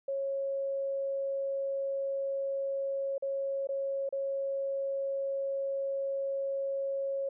sine tone with dropouts, 548 Hz, C#5, 20 cents flat, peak -30 dBFS, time 0.08-7.29 s, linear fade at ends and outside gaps 5 ms, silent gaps 3.181-3.223 / 3.672-3.689 / 4.091-4.125 s, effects none

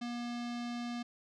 square tone with low-pass filter, 239.4 Hz, A#3, 46 cents sharp, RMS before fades -39 dBFS, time 0.01-1.03 s, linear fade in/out 10 ms, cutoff 4900 Hz, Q 1.5, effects none

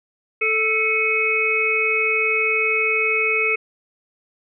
harmonic tone with a mistuned harmonic, 440 Hz, A4, in tune, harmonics 1 / 3 / 5 / 6, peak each -24 / -29 / -21 / -20 dBFS, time 0.41-3.56 s, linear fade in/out 10 ms, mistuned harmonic 6, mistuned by -72 cents, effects none

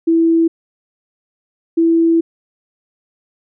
sine tone pair in turn, 329.8 / 331 Hz, E4 / E4, +1 / +7 cents, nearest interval unison, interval 6 cents, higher second, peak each -9 dBFS, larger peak neither, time 0.07-0.48 / 1.77-2.21 s, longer second, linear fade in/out 10 ms, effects none

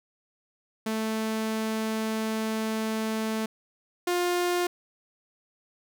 sawtooth tone pair in turn, 220 / 353.8 Hz, A3 / F4, 0 / +23 cents, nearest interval minor sixth, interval 823 cents, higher second, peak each -23 / -20 dBFS, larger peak second, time 0.86-3.46 / 4.07-4.67 s, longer first, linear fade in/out 5 ms, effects none

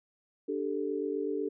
sine chord, D suspended fourth, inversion none, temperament equal, 293.7 / 392 / 440 Hz, D4 / G4 / A4, 0 / 0 / 0 cents, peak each -35 / -34 / -34 dBFS, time 0.48-1.49 s, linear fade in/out 10 ms, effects none

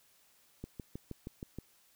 click train, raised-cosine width 3 ms, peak -28 dBFS, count 7, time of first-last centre 0.64-1.586 s, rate 6.34 Hz, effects white hiss -67 dBFS RMS until 1.95 s

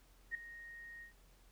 sine tone with ADSR envelope, 1864.7 Hz, A#6, in tune, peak -34 dBFS, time 0.31-1.13 s, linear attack 37 ms, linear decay 6 ms, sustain -15 dB, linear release 110 ms, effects added 43 Hz sine -64 dBFS peak until 1.51 s + pink hiss -69 dBFS RMS until 1.51 s

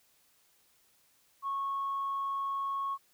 sine tone, 1100 Hz, C#6, 14 cents flat, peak -30 dBFS, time 1.42-2.98 s, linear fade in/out 50 ms, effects tanh soft clip ceiling -27 dBFS + white hiss -68 dBFS RMS until 3.13 s

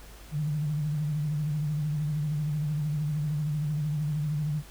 sine tone with vibrato, 150 Hz, D3, 37 cents sharp, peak -26 dBFS, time 0.31-4.63 s, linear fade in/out 50 ms, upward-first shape sine, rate 13 Hz, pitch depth 68 cents each way, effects added 50 Hz sine -47 dBFS peak until 4.7 s + pink hiss -51 dBFS RMS until 4.7 s

